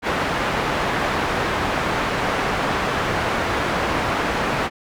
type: low-pass noise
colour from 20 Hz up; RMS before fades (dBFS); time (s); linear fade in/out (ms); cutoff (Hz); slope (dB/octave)
white; -22; 0.02-4.7; 50; 1500; 12
effects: none